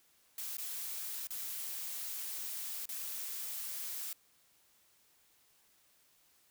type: noise with dropouts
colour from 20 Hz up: blue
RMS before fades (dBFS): -41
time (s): 0.38-4.13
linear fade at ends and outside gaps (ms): 2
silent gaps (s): 0.57-0.582 / 1.271-1.305 / 2.856-2.89
effects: white hiss -69 dBFS RMS until 6.5 s